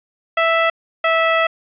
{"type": "tone pair in turn", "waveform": "15% pulse", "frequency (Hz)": [659.3, 654.7], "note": ["E5", "E5"], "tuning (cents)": [0, -12], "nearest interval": "unison", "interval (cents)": 12, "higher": "first", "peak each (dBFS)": -7, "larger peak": "neither", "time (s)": [[0.37, 0.7], [1.04, 1.47]], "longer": "second", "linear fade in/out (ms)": 5, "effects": ["resampled to 8000 Hz", "8-bit"]}